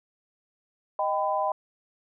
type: chord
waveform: sine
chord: Eb augmented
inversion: none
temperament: equal with one note detuned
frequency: 622.3 / 784 / 1004.5 Hz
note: Eb5 / G5 / B5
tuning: 0 / 0 / +29 cents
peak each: -28 dBFS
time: 0.99-1.52 s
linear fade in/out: 2 ms
effects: none